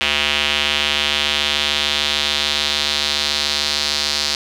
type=tone with band-pass filter sweep; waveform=square; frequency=73.42 Hz; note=D2; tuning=in tune; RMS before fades=-19 dBFS; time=0.01-4.35 s; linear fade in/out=0 ms; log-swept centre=2900 to 4500 Hz; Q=2.9; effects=none